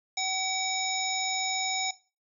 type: harmonic tone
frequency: 759 Hz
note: F#5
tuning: 44 cents sharp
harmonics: 1 / 3 / 5 / 7 / 9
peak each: -34 / -34 / -34 / -34 / -34 dBFS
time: 0.17-1.91 s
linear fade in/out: 5 ms
effects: noise-tail reverb RT60 0.3 s tail -17 dB re dry